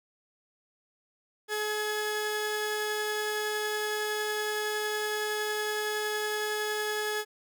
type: tone pair together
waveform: sawtooth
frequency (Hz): 424.7 / 1688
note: G#4 / G#6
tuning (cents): +39 / +28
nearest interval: 2 octaves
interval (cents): 2389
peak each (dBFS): -27 / -30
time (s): 1.48-7.25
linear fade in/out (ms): 50
effects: none